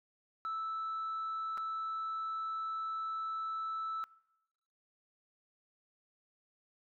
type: tone with dropouts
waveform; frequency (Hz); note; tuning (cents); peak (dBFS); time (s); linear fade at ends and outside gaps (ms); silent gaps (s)
sine; 1315; E6; -5; -33; 0.45-4.04; 0; 1.574-1.579
effects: noise-tail reverb RT60 0.9 s tail -23 dB re dry + tanh soft clip ceiling -33 dBFS